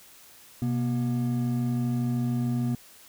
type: tone pair together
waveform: triangle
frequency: 126.99 / 239.9 Hz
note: B2 / A#3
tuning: +49 / +50 cents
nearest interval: major seventh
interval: 1101 cents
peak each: -25 dBFS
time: 0.62-2.75 s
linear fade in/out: 2 ms
effects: white hiss -52 dBFS RMS until 3.08 s